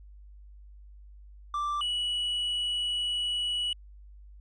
triangle tone pair in turn, 1174.7 / 2937 Hz, D6 / F#7, 0 / -13 cents, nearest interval octave + major third, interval 1587 cents, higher second, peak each -26 dBFS, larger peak neither, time 1.54-1.81 / 1.81-3.73 s, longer second, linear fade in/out 2 ms, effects added 50 Hz sine -47 dBFS peak until 4.4 s + resampled to 22050 Hz

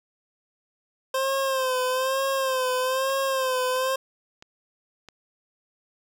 25% pulse tone with vibrato, 524 Hz, C5, 2 cents sharp, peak -19 dBFS, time 1.14-3.96 s, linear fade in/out 5 ms, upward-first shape sine, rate 1.1 Hz, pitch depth 58 cents each way
click train, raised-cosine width 0.2 ms, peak -27 dBFS, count 4, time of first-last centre 3.1-5.087 s, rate 1.51 Hz
effects none

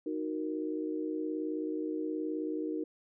sine chord, D# minor, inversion none, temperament equal, 311.1 / 370 / 466.2 Hz, D#4 / F#4 / A#4, 0 / 0 / 0 cents, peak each -34 / -39 / -39 dBFS, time 0.06-2.84 s, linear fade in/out 5 ms, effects none

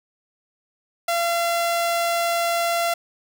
sawtooth tone, 683 Hz, F5, 39 cents flat, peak -16 dBFS, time 1.08-2.94 s, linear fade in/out 5 ms, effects 7-bit

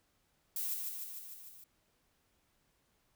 violet noise with echo, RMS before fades -37 dBFS, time 0.56-0.74 s, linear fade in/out 2 ms, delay 150 ms, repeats 6, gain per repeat -3 dB, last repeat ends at 1.64 s, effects pink hiss -75 dBFS RMS until 3.15 s

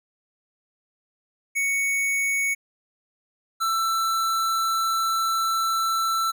square tone pair in turn, 2224 / 1334.3 Hz, C#7 / E6, +5 / +21 cents, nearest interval major sixth, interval 884 cents, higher first, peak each -22 dBFS, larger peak neither, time 1.55-2.55 / 3.6-6.32 s, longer second, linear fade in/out 20 ms, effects none

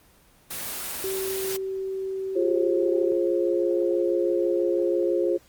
white noise, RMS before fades -32 dBFS, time 0.5-1.57 s, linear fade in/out 10 ms
sine tone, 383.4 Hz, G4, 38 cents flat, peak -27 dBFS, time 1.04-3.12 s, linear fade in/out 0 ms
sine chord, F minor, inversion none, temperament equal with one note detuned, 349.2 / 415.3 / 535.8 Hz, F4 / Ab4 / C5, 0 / 0 / +41 cents, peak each -23 / -27 / -26 dBFS, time 2.35-5.38 s, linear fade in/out 20 ms
effects pink hiss -57 dBFS RMS until 5.48 s + Opus 24 kbps

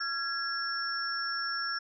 sine tone cluster, 1372 / 1660 / 5430 Hz, F6 / G#6 / F8, -31 / -1 / -50 cents, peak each -35 / -35 / -35 dBFS, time 0-1.79 s, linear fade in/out 10 ms, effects none

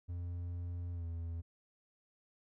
triangle tone with pitch glide, 87.31 to 83.75 Hz, F2 to E2, 0 to +28 cents, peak -36 dBFS, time 0.08-1.42 s, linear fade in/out 20 ms, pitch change -72 cents, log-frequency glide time 0.93-1.05 s, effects none

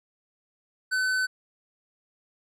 triangle tone with hard clipping, 1515 Hz, F#6, 40 cents sharp, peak -25 dBFS, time 0.91-1.27 s, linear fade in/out 20 ms, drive 15 dB, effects none

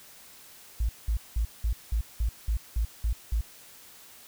sine tone bursts, 55.2 Hz, A1, 6 cents sharp, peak -23 dBFS, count 10, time 0.8-3.41 s, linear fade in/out 5 ms, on 90 ms, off 190 ms, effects white hiss -51 dBFS RMS until 4.27 s

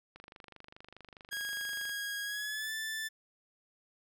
click train, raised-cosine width 0.3 ms, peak -34 dBFS, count 44, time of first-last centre 0.16-1.894 s, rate 24.8 Hz
sawtooth tone with pitch glide, 1642 to 1759.9 Hz, G#6 to A6, -20 to 0 cents, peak -32 dBFS, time 1.31-3.09 s, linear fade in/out 20 ms, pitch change +120 cents, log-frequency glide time 2.23-2.73 s
effects none

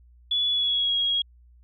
sine tone with pitch glide, 3418 to 3296 Hz, G#7 to G#7, +49 to -14 cents, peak -21 dBFS, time 0.31-1.22 s, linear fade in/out 5 ms, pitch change -63 cents, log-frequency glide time 0.5-0.94 s, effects added 60 Hz sine -51 dBFS peak until 1.63 s

